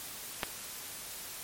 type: clicks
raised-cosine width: 0.3 ms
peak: -13 / -24 dBFS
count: 2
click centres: 0.432 / 0.437 s
effects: white hiss -43 dBFS RMS until 1.43 s + MP3 64 kbps